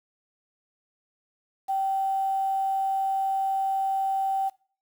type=tone with quantisation; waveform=sine; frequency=776 Hz; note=G5; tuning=18 cents flat; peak=-23 dBFS; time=1.68-4.5 s; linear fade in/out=20 ms; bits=8; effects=noise-tail reverb RT60 0.4 s tail -20 dB re dry